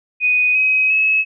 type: tone with pitch steps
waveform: sine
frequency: 2489 / 2533 / 2577 Hz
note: D#7 / D#7 / E7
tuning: 0 / +30 / -40 cents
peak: -12 dBFS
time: 0.2-1.25 s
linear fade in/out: 50 ms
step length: 350 ms
effects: none